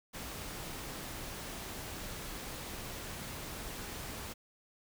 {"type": "noise", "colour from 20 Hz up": "pink", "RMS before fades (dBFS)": -43, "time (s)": [0.13, 4.34], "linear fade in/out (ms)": 20, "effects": []}